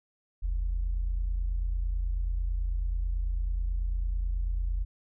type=tone pair together; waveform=sine; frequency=43.87 / 73 Hz; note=F1 / D2; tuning=+9 / -10 cents; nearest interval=major sixth; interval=881 cents; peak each=-26 / -37 dBFS; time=0.42-4.85 s; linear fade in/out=20 ms; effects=tanh soft clip ceiling -20 dBFS